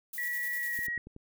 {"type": "noise with tremolo", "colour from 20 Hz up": "violet", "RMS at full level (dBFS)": -40, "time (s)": [0.13, 0.87], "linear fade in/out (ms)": 5, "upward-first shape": "square", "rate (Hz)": 10, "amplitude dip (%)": 40}
{"type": "tone with pitch glide", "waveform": "sine", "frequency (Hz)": [1935, 1901.8], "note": ["B6", "A#6"], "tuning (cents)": [-36, 34], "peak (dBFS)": -31, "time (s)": [0.18, 0.98], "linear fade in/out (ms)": 2, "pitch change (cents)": -30, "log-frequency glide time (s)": [0.59, 0.75]}
{"type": "click train", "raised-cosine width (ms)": 3, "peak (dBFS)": -34, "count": 5, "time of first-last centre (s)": [0.79, 1.164], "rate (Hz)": 10.7}
{"effects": []}